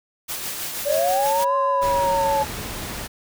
white noise with tremolo, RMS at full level -28 dBFS, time 0.28-1.45 s, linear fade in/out 20 ms, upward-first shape sine, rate 6.3 Hz, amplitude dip 35%
sine linear two-way sweep, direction up then down, 560 to 1048 to 855 Hz, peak -19 dBFS, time 0.85-2.45 s, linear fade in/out 20 ms, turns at 1.56 s
triangle tone with vibrato, 554.4 Hz, C#5, in tune, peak -20 dBFS, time 0.88-2.43 s, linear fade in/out 10 ms, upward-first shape sine, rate 6.4 Hz, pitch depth 10 cents each way
pink noise, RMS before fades -31 dBFS, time 1.81-3.08 s, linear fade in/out 20 ms
effects none

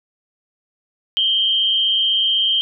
sine tone pair together, 2960 / 3164 Hz, F#7 / G7, 0 / +15 cents, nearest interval minor second, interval 115 cents, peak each -22 / -15 dBFS, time 1.17-2.61 s, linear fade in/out 0 ms, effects none

